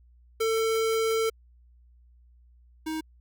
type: tone pair in turn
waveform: square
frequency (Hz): 447.2 / 315.6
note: A4 / D#4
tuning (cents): +28 / +25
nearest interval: tritone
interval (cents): 603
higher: first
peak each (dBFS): -24 / -30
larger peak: first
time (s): 0.4-1.3 / 2.86-3.01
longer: first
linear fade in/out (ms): 10
effects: added 60 Hz sine -54 dBFS peak until 3.2 s